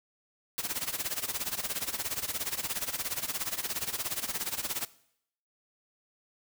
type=noise with tremolo; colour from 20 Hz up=white; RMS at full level=-31 dBFS; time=0.58-4.85 s; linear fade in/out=0 ms; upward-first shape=sine; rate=17 Hz; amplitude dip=85%; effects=noise-tail reverb RT60 0.7 s tail -19 dB re dry